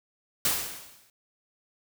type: noise with exponential decay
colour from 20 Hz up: white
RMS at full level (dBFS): -23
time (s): 0.45-1.1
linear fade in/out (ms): 2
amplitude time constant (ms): 140
effects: none